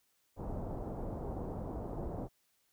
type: low-pass noise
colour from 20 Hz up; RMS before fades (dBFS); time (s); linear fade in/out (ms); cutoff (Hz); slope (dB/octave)
pink; -40; 0.36-2.29; 50; 820; 24
effects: white hiss -75 dBFS RMS until 2.72 s